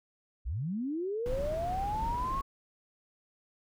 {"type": "linear sweep", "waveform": "sine", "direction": "up", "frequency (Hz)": [45.78, 1108.7], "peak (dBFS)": -31, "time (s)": [0.45, 2.42], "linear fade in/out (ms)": 20}
{"type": "noise", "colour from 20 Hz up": "brown", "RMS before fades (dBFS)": -37, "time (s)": [1.26, 2.41], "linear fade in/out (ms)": 0}
{"effects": []}